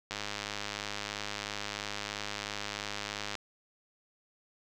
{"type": "click train", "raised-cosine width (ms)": 0.2, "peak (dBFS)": -18, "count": 335, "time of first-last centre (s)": [0.11, 3.353], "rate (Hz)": 103, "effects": []}